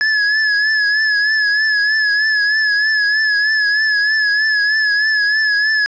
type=tone with vibrato; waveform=square; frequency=1707 Hz; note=G#6; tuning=47 cents sharp; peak=-13 dBFS; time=0.01-5.86 s; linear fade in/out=0 ms; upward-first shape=triangle; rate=3.2 Hz; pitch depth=57 cents each way; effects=resampled to 16000 Hz + 7-bit